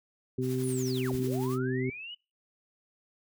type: harmonic tone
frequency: 128.4 Hz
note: C3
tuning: 32 cents flat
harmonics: 1 / 2 / 3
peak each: -32 / -32 / -32 dBFS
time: 0.38-1.9 s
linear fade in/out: 5 ms
type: noise with tremolo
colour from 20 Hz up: white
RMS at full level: -45 dBFS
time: 0.41-1.59 s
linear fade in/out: 50 ms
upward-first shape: sine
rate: 11 Hz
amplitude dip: 50%
type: linear two-way sweep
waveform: sine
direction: down then up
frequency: 10520 to 34.65 to 2996 Hz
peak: -39 dBFS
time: 0.63-2.15 s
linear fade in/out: 10 ms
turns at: 1.14 s
effects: noise-tail reverb RT60 0.3 s tail -26 dB re dry